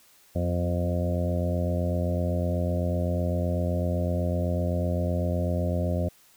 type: harmonic tone with a mistuned harmonic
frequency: 87.9 Hz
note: F2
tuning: 12 cents sharp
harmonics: 1 / 2 / 3 / 4 / 5 / 6 / 7 / 8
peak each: -26 / -30 / -35 / -38 / -43 / -34 / -33 / -43 dBFS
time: 0.35-6.09 s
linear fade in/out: 10 ms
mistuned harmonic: 3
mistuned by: -32 cents
effects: white hiss -58 dBFS RMS until 6.36 s